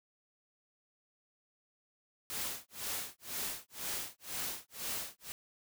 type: noise with tremolo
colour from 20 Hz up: white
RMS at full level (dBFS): -37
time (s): 2.3-5.32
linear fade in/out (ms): 0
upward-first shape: sine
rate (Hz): 2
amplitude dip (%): 100
effects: none